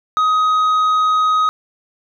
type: tone with tanh clipping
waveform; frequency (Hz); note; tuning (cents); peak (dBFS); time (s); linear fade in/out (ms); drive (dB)
sine; 1258; D#6; +19; -13; 0.17-1.49; 0; 5
effects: none

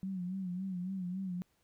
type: tone with vibrato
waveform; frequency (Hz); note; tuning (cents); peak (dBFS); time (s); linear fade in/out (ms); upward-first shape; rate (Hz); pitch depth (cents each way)
sine; 185; F#3; 0; -35; 0.03-1.42; 0; sine; 3.6; 79
effects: pink hiss -75 dBFS RMS until 1.63 s

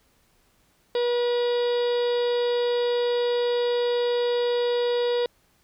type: harmonic tone with a mistuned harmonic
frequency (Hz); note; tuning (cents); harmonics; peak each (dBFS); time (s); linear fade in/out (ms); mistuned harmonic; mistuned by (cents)
482.9; B4; -39; 1 / 2 / 3 / 4 / 5 / 6 / 7 / 8 / 9 / 10; -21 / -35 / -42 / -41 / -46 / -42 / -40 / -38 / -49 / -43; 0.95-5.26; 2; 8; -31
effects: pink hiss -64 dBFS RMS until 5.63 s

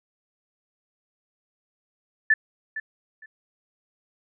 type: tone with echo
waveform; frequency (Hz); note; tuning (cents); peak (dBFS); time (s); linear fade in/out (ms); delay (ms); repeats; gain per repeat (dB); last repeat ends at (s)
sine; 1754; A6; -6; -14; 2.3-2.34; 5; 460; 2; -14; 3.26
effects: none

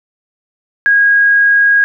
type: tone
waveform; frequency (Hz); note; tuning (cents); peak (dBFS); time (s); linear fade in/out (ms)
sine; 1640; G#6; -22; -6; 0.86-1.84; 0
effects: none

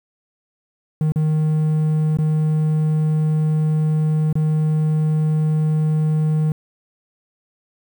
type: tone with dropouts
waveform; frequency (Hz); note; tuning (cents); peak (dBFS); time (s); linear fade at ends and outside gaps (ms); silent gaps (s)
triangle; 155; D#3; -6; -13; 1.01-6.52; 2; 1.121-1.159 / 2.171-2.186 / 4.328-4.354
effects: 8-bit

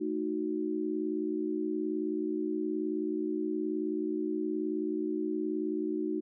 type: chord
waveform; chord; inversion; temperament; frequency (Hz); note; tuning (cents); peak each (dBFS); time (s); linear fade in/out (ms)
sine; D# diminished; second; equal; 220 / 311.1 / 370; A3 / D#4 / F#4; 0 / 0 / 0; -38 / -32 / -34; 0-6.21; 20
effects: none

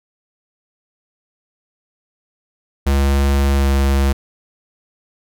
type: tone with pitch glide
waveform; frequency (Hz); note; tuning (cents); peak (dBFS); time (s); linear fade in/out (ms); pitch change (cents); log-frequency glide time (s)
square; 69.3 to 68.54; C#2 to C#2; 0 to -19; -13; 2.86-4.13; 10; -19; 3.57-3.65
effects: none

